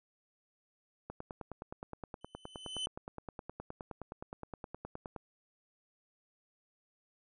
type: click train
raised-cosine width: 1 ms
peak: -28 dBFS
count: 40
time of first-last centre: 1.1-5.162 s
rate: 9.6 Hz
type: tone with exponential growth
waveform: 45% pulse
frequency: 3033 Hz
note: F#7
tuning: 42 cents sharp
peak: -33 dBFS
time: 2.21-2.86 s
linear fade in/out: 2 ms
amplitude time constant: 140 ms
effects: resampled to 24000 Hz